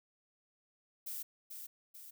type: noise with echo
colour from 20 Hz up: violet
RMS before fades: -42 dBFS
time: 1.06-1.23 s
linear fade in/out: 10 ms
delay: 440 ms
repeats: 2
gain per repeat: -5 dB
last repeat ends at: 2.11 s
effects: none